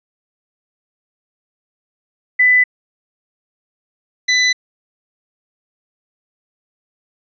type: tone pair in turn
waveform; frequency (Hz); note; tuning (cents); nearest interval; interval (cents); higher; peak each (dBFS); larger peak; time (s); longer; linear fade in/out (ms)
sine / 25% pulse; 1997 / 1997; B6 / B6; +19 / +19; unison; 0; neither; -8; neither; 2.39-2.64 / 4.28-4.53; neither; 10
effects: resampled to 16000 Hz